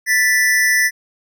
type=tone pair together; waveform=square; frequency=1760 / 1973.7 Hz; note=A6 / B6; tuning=0 / -2 cents; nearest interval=major second; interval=198 cents; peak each=-17 / -15 dBFS; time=0.06-0.91 s; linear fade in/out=50 ms; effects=none